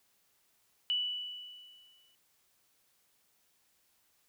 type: tone with exponential decay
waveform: sine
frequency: 2962 Hz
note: F#7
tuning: 1 cent sharp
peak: -27 dBFS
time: 0.9-2.15 s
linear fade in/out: 0 ms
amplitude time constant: 270 ms
effects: white hiss -72 dBFS RMS until 4.28 s